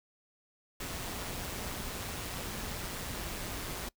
pink noise with amplitude modulation, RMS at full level -37 dBFS, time 0.8-3.89 s, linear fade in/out 5 ms, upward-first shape sine, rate 184 Hz, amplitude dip 45%, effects noise-tail reverb RT60 0.1 s tail -23 dB re dry

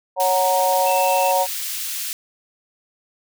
sine chord, F# major, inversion second, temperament equal, 554.4 / 740 / 932.3 Hz, C#5 / F#5 / A#5, 0 / 0 / 0 cents, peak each -20 dBFS, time 0.16-1.47 s, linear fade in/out 50 ms
white high-pass noise, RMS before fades -27 dBFS, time 0.2-2.13 s, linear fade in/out 0 ms, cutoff 2300 Hz, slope 12 dB/octave
triangle tone, 2667 Hz, E7, 20 cents sharp, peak -27 dBFS, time 0.86-1.32 s, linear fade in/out 10 ms
effects none

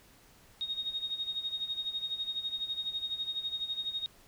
sine tone with tremolo, 3729 Hz, A#7, in tune, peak -30 dBFS, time 0.61-4.06 s, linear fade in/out 0 ms, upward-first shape sine, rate 12 Hz, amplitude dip 75%, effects pink hiss -60 dBFS RMS until 4.27 s

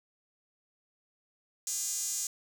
sawtooth tone with high-pass filter, 406.9 Hz, G#4, 35 cents flat, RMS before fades -34 dBFS, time 1.67-2.27 s, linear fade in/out 2 ms, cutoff 6900 Hz, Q 3.7, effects none

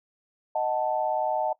sine chord, D# diminished, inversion none, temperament equal, 622.3 / 740 / 880 Hz, D#5 / F#5 / A5, 0 / 0 / 0 cents, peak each -28 dBFS, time 0.55-1.53 s, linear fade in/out 5 ms, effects noise-tail reverb RT60 0.1 s tail -19 dB re dry

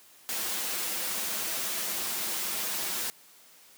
white noise with comb filter, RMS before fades -32 dBFS, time 0.29-3.1 s, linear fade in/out 0 ms, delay 7 ms, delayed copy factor -0.7, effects white hiss -56 dBFS RMS until 3.77 s + high-pass 150 Hz 12 dB/octave

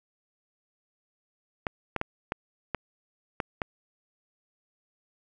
clicks, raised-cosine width 0.5 ms, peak -13 dBFS, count 7, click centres 1.668 / 1.963 / 2.014 / 2.321 / 2.747 / 3.402 / 3.618 s, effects none

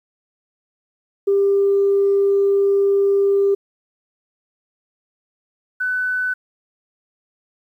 sine tone pair in turn, 397.3 / 1500 Hz, G4 / F#6, +23 / +23 cents, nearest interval octave + major seventh, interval 2300 cents, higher second, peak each -12 / -18 dBFS, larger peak first, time 1.27-3.55 / 5.8-6.34 s, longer first, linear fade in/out 10 ms, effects tanh soft clip ceiling -8 dBFS + 9-bit

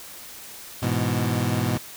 25% pulse chord, E major, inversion first, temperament equal, 103.83 / 123.47 / 164.81 Hz, G#2 / B2 / E3, 0 / 0 / 0 cents, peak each -22 / -21 / -26 dBFS, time 0.82-1.78 s, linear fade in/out 10 ms, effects white hiss -41 dBFS RMS until 1.96 s

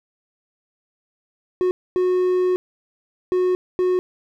triangle tone bursts at uneven times, 365.3 Hz, F#4, 22 cents flat, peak -14 dBFS, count 4, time 1.61-1.71 / 1.96-2.56 / 3.32-3.55 / 3.79-3.99 s, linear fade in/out 0 ms, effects none

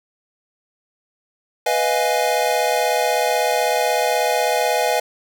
square chord, F half-diminished seventh, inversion second, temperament equal, 493.9 / 622.3 / 698.5 / 830.6 Hz, Cb5 / Eb5 / F5 / Ab5, 0 / 0 / 0 / 0 cents, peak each -23 dBFS, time 1.66-5 s, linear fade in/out 5 ms, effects none

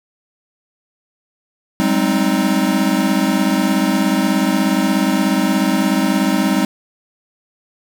square chord, Ab major seventh, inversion third, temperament equal with one note detuned, 190.97 / 207.7 / 261.6 / 311.1 Hz, G3 / Ab3 / C4 / Eb4, -45 / 0 / 0 / 0 cents, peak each -20 dBFS, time 1.8-6.65 s, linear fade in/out 0 ms, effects none

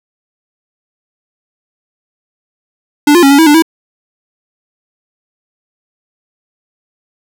square tone with pitch steps, 293 / 349 / 275.9 / 281.6 / 323.9 / 293.7 / 325.1 Hz, D4 / F4 / C#4 / C#4 / E4 / D4 / E4, -4 / -1 / -8 / +27 / -30 / 0 / -24 cents, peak -4 dBFS, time 3.07-3.623 s, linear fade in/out 5 ms, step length 79 ms, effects none

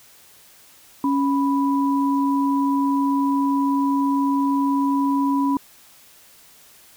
sine tone pair together, 277 / 987.1 Hz, C#4 / B5, -1 / -1 cents, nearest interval octave + minor seventh, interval 2200 cents, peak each -18 / -23 dBFS, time 1.04-5.57 s, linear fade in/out 2 ms, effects white hiss -50 dBFS RMS until 6.96 s

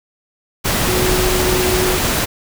sine tone in noise, 367.2 Hz, F#4, 13 cents flat, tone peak -18 dBFS, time 0.87-1.98 s, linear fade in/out 20 ms, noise pink, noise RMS -17 dBFS, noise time 0.64-2.26 s, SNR -4 dB, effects none

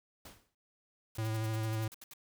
pink noise with exponential decay, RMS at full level -47 dBFS, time 0.25-0.55 s, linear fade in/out 5 ms, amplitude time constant 64 ms
white noise bursts, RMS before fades -50 dBFS, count 11, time 1.15-2.136 s, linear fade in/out 2 ms, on 26 ms, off 70 ms
square tone with vibrato, 110.3 Hz, A2, 5 cents sharp, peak -33 dBFS, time 1.18-1.88 s, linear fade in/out 5 ms, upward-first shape triangle, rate 13 Hz, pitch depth 25 cents each way
effects none

